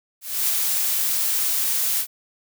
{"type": "noise with ADSR envelope", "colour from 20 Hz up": "blue", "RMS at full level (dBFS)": -20, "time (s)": [0.21, 2.07], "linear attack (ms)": 280, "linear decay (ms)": 11, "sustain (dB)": -2, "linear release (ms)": 73, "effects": []}